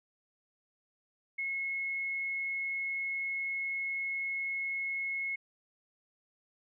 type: tone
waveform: sine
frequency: 2176 Hz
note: C#7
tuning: 33 cents flat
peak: -32 dBFS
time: 1.38-5.36 s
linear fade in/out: 10 ms
effects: none